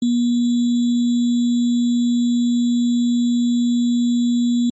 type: tone with sample-and-hold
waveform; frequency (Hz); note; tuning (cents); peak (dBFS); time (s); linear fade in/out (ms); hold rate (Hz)
sine; 240; B3; -49; -14; 0.02-4.7; 5; 3675
effects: MP3 32 kbps